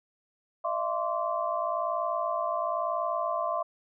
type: tone cluster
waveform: sine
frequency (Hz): 615 / 676 / 1046 / 1154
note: D#5 / E5 / C6 / D6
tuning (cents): -20 / +43 / -1 / -31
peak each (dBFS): -34 / -31 / -32 / -34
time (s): 0.64-3.63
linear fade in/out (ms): 10
effects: none